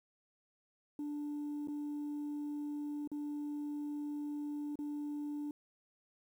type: tone with dropouts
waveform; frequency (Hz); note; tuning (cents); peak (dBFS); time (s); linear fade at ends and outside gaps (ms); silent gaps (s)
sine; 293.7; D4; 0; -35; 0.99-5.51; 2; 1.674-1.683 / 3.075-3.116 / 4.756-4.789
effects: tanh soft clip ceiling -36 dBFS + 11-bit